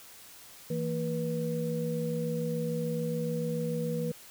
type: tone cluster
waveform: sine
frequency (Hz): 163.2 / 230.1 / 486.3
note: E3 / A#3 / B4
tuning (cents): -17 / -22 / -27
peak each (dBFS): -32 / -36 / -33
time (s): 0.7-4.12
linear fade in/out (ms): 5
effects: white hiss -51 dBFS RMS until 4.3 s